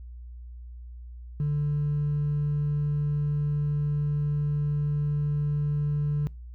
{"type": "tone with hard clipping", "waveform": "triangle", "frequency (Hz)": 147.1, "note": "D3", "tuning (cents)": 3, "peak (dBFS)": -23, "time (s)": [1.4, 6.27], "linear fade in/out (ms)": 0, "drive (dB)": 2, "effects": ["noise-tail reverb RT60 0.3 s tail -25 dB re dry", "added 60 Hz sine -39 dBFS peak until 6.54 s"]}